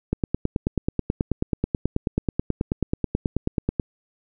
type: click train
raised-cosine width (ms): 3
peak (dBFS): -8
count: 35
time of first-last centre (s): 0.13-3.798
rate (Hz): 9.27
effects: none